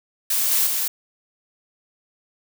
blue noise with echo, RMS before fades -21 dBFS, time 0.3-0.67 s, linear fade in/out 5 ms, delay 210 ms, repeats 1, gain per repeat -2 dB, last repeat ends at 0.88 s, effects none

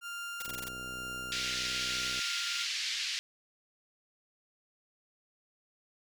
30% pulse tone with tremolo, 1396.9 Hz, F6, in tune, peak -35 dBFS, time 0.01-2.67 s, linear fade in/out 50 ms, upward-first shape triangle, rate 1.1 Hz, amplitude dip 30%
white noise bursts, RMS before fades -40 dBFS, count 7, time 0.4-0.687 s, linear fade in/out 5 ms, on 23 ms, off 21 ms
click train, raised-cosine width 2 ms, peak -35 dBFS, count 109, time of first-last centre 0.48-2.192 s, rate 63.1 Hz
white band-pass noise, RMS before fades -35 dBFS, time 1.32-3.19 s, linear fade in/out 0 ms, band 2000 to 5300 Hz, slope 24 dB/octave
effects none

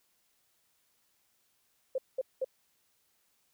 sine tone bursts, 523 Hz, C5, 1 cent flat, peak -28 dBFS, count 3, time 1.95-2.446 s, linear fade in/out 5 ms, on 32 ms, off 200 ms, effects white hiss -73 dBFS RMS until 3.53 s

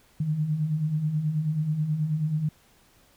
sine beating tone pair, 146.4 / 155.7 Hz, D3 / D#3, -5 / +2 cents, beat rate 9.3 Hz, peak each -32 / -24 dBFS, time 0.2-2.49 s, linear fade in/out 5 ms, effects pink hiss -60 dBFS RMS until 3.16 s

